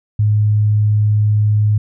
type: tone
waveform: sine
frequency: 105.6 Hz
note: G#2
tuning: 29 cents sharp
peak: -10 dBFS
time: 0.19-1.78 s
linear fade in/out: 5 ms
effects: none